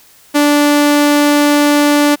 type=tone; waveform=sawtooth; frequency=292.1 Hz; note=D4; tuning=9 cents flat; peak=-4 dBFS; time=0.34-2.16 s; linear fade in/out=20 ms; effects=white hiss -45 dBFS RMS until 2.2 s